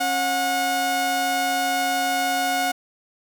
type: tone pair together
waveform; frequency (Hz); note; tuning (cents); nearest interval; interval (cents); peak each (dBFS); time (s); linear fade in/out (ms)
sawtooth; 272.2 / 726.7; C#4 / F#5; -31 / -31; octave + perfect fourth; 1700; -26 / -17; 0-2.72; 10
effects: none